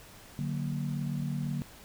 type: chord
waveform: sine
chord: D augmented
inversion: none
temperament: equal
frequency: 146.83 / 185 / 233.1 Hz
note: D3 / F#3 / A#3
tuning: 0 / 0 / 0 cents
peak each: -32 / -37 / -37 dBFS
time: 0.39-1.62 s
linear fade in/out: 0 ms
effects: pink hiss -52 dBFS RMS until 1.84 s